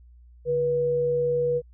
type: tone pair together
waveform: sine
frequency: 144.25 / 485.2 Hz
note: D3 / B4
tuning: -31 / -31 cents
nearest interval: octave + major sixth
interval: 2100 cents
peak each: -33 / -21 dBFS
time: 0.45-1.62 s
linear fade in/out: 50 ms
effects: added 60 Hz sine -48 dBFS peak until 1.73 s